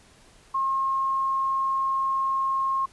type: tone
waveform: sine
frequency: 1074 Hz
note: C6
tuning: 45 cents sharp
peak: -22 dBFS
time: 0.54-2.86 s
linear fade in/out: 10 ms
effects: pink hiss -55 dBFS RMS until 2.92 s + resampled to 24000 Hz